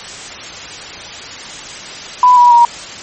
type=tone with pitch steps; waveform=sine; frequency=994 / 970.7 / 948 Hz; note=B5 / B5 / A#5; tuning=+11 / -30 / +29 cents; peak=-3 dBFS; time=2.23-2.65 s; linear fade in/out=2 ms; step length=140 ms; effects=white hiss -28 dBFS RMS until 3.02 s + MP3 32 kbps